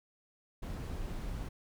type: noise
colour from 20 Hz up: brown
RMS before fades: -39 dBFS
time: 0.62-1.49 s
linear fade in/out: 10 ms
effects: none